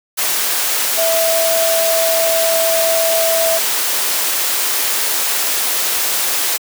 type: tone in noise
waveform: sine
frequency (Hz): 658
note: E5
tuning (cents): -3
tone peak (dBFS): -14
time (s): 0.97-3.59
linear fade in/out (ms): 20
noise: white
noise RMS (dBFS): -17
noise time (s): 0.17-6.58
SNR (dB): 0
effects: high-pass 400 Hz 12 dB/octave